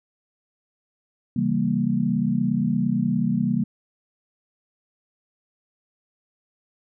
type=chord; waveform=sine; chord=C# diminished seventh; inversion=none; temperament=equal with one note detuned; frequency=135.5 / 164.81 / 196 / 233.1 Hz; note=C#3 / E3 / G3 / Bb3; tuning=-39 / 0 / 0 / 0 cents; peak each=-28 / -27 / -24 / -23 dBFS; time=1.36-3.64 s; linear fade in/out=5 ms; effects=none